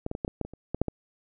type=clicks; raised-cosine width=2 ms; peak=-17 / -19 / -19 / -15 / -19 / -14 / -25 / -30 / -15 / -9 / -16 dBFS; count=11; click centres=0.064 / 0.114 / 0.151 / 0.248 / 0.279 / 0.413 / 0.45 / 0.536 / 0.746 / 0.816 / 0.883 s; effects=none